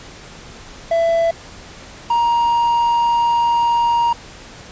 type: tone pair in turn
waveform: triangle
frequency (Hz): 667 / 940.9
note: E5 / A#5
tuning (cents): +20 / +16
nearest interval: tritone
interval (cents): 596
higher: second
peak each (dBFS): -11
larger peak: neither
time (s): 0.91-1.31 / 2.1-4.13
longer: second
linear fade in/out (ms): 5
effects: pink hiss -38 dBFS RMS until 4.71 s + resampled to 16000 Hz